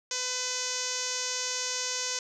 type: tone with low-pass filter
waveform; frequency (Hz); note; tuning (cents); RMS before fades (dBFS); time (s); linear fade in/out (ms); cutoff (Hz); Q
5% pulse; 503; B4; +32; -32; 0.11-2.19; 2; 6400; 4.7
effects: none